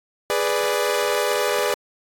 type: chord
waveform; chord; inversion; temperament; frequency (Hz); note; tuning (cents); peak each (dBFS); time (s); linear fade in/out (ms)
sawtooth; G# diminished; none; equal; 415.3 / 493.9 / 587.3; G#4 / B4 / D5; 0 / 0 / 0; -20; 0.3-1.74; 0
effects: AAC 64 kbps